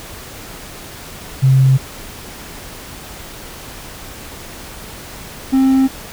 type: tone pair in turn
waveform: sine / triangle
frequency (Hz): 132.7 / 265.4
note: C3 / C4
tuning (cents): +25 / +25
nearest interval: octave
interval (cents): 1200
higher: second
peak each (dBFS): -7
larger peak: neither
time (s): 1.42-1.78 / 5.52-5.88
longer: neither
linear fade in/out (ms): 20
effects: pink hiss -33 dBFS RMS until 6.12 s